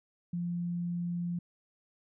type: tone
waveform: sine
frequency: 173.7 Hz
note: F3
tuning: 9 cents flat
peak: -31 dBFS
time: 0.33-1.39 s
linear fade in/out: 5 ms
effects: none